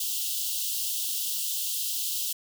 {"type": "high-pass noise", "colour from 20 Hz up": "white", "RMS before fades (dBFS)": -30, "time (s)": [0, 2.33], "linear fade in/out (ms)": 5, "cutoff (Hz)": 2800, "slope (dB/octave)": 96, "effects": []}